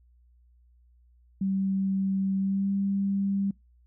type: tone with pitch glide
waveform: sine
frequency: 193.2 to 197.37 Hz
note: G3 to G3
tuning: -25 to +12 cents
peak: -24 dBFS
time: 1.41-3.51 s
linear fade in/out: 5 ms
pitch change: +37 cents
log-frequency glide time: 2.38-2.7 s
effects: noise-tail reverb RT60 0.2 s tail -26 dB re dry + added 60 Hz sine -57 dBFS peak until 3.86 s